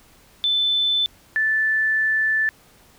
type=tone pair in turn; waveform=sine; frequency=3520 / 1755.6 Hz; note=A7 / A6; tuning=0 / -4 cents; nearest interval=octave; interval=1204 cents; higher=first; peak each=-17 dBFS; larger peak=neither; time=0.44-1.06 / 1.36-2.49 s; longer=second; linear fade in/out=0 ms; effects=pink hiss -53 dBFS RMS until 2.98 s